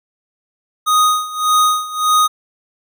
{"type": "tone with tremolo", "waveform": "square", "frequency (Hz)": 1244.5, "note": "D#6", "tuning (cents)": 0, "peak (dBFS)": -10, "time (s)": [0.86, 2.28], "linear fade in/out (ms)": 20, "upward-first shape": "sine", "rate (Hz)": 1.7, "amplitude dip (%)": 85, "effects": []}